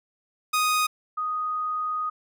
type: tone pair in turn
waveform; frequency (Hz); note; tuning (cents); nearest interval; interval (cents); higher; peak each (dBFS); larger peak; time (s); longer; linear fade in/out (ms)
sawtooth / sine; 1244.5 / 1244.5; D#6 / D#6; 0 / 0; unison; 0; neither; -17 / -25; first; 0.53-0.87 / 1.17-2.1; second; 10
effects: none